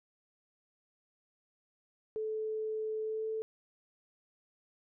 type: tone with pitch glide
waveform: sine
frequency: 435.2 to 440 Hz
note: A4 to A4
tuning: -19 to 0 cents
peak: -33 dBFS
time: 2.16-3.42 s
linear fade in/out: 0 ms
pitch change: +19 cents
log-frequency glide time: 3.01-3.28 s
effects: none